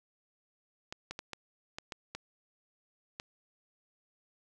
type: clicks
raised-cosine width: 0.2 ms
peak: -22 dBFS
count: 8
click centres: 0.925 / 1.11 / 1.191 / 1.333 / 1.785 / 1.922 / 2.15 / 3.199 s
effects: none